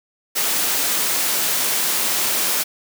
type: high-pass noise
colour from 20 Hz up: white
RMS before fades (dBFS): -20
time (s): 0.35-2.64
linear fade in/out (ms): 20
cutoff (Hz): 210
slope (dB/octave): 12
effects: none